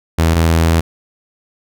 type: tone pair in turn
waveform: sawtooth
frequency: 81.8 / 82.21 Hz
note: E2 / E2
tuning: -13 / -4 cents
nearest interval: unison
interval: 9 cents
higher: second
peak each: -6 dBFS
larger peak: neither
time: 0.18-0.35 / 0.35-0.81 s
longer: second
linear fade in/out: 10 ms
effects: none